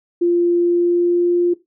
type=tone with pitch glide; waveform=sine; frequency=346.9 to 350.1 Hz; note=F4 to F4; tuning=-12 to +4 cents; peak=-12 dBFS; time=0.21-1.54 s; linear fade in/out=10 ms; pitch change=+16 cents; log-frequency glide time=0.56-1.35 s; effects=noise-tail reverb RT60 0.2 s tail -17 dB re dry